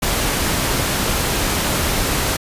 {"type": "noise", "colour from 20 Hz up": "pink", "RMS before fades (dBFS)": -19, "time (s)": [0.02, 2.37], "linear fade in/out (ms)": 10, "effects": ["resampled to 32000 Hz"]}